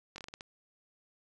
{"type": "slowing click train", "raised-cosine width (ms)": 0.2, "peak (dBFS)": -26, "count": 7, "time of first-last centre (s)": [0.16, 0.409], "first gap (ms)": 21, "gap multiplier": 1.27, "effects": ["resampled to 24000 Hz"]}